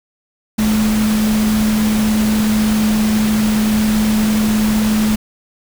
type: tone in noise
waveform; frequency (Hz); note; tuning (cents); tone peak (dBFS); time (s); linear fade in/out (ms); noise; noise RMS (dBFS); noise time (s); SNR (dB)
sine; 215.3; A3; -37; -12; 0.58-5.16; 10; pink; -23; 0.58-5.16; +8
effects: none